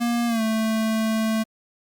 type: tone with pitch glide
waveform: square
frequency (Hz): 236.7 to 220.8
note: A#3 to A3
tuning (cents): +27 to +6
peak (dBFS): -21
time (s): 0-1.44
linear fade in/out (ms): 20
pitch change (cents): -121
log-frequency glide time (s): 0.27-0.42
effects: Opus 48 kbps